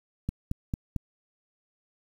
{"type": "click train", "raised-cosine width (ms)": 5, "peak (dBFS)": -16, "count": 4, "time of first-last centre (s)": [0.29, 0.963], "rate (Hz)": 4.46, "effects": ["8-bit"]}